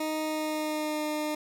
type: tone with pitch glide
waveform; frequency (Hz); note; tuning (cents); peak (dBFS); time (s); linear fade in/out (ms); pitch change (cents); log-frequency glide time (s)
20% pulse; 311.1 to 303.5; D#4 to D#4; 0 to -43; -24; 0-1.35; 5; -43; 0.22-1.05
effects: none